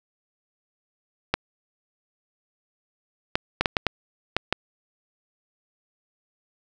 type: clicks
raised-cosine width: 0.3 ms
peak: -4 dBFS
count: 8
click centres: 1.34 / 3.355 / 3.61 / 3.658 / 3.768 / 3.867 / 4.366 / 4.526 s
effects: none